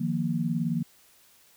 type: chord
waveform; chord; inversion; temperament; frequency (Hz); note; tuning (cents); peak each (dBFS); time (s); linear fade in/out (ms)
sine; Eb suspended second; none; just; 155.56 / 175.01 / 233.3; Eb3 / F3 / Bb3; 0 / +4 / +2; -30 / -29 / -29; 0-0.83; 10
effects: white hiss -59 dBFS RMS until 1.56 s